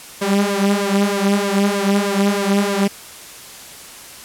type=tone with flanger; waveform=sawtooth; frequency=200 Hz; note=G3; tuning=35 cents sharp; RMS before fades=-17 dBFS; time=0.21-2.88 s; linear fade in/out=10 ms; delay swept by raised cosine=1.8 to 5.4 ms; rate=3.2 Hz; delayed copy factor=+0.75; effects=white hiss -37 dBFS RMS until 4.24 s + low-pass 12000 Hz 12 dB/octave